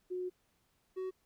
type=tone pair in turn; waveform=sine / triangle; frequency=364.1 / 374.3 Hz; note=F#4 / F#4; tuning=-28 / +20 cents; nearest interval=unison; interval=48 cents; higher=second; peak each=-35 / -34 dBFS; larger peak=second; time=0.1-0.3 / 0.96-1.11 s; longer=first; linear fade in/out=20 ms; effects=pink hiss -75 dBFS RMS until 1.25 s